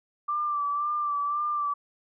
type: tone with vibrato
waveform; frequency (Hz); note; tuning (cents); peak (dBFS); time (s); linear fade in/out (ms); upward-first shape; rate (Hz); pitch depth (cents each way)
sine; 1174.7; D6; 0; -25; 0.28-1.74; 10; sine; 1.9; 36
effects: none